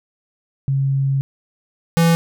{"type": "tone pair in turn", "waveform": ["sine", "square"], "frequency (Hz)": [136.5, 166.95], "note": ["C#3", "E3"], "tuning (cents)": [-26, 22], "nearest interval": "minor third", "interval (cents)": 348, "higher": "second", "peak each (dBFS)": [-15, -12], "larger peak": "second", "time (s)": [[0.68, 1.21], [1.97, 2.15]], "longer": "first", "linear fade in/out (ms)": 0, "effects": []}